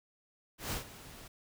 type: noise with ADSR envelope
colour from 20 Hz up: pink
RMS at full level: -35 dBFS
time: 0.58-1.28 s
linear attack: 140 ms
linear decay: 120 ms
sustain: -16 dB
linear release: 7 ms
effects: none